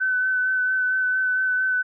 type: tone with vibrato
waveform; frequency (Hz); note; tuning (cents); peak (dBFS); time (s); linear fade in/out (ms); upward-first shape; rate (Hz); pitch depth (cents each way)
sine; 1514; F#6; +39; -19; 0-1.83; 20; sine; 4.4; 16
effects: none